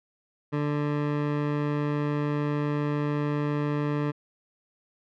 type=tone; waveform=20% pulse; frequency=147.1 Hz; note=D3; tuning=3 cents sharp; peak=-20 dBFS; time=0.52-4.12 s; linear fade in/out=20 ms; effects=low-pass 2000 Hz 12 dB/octave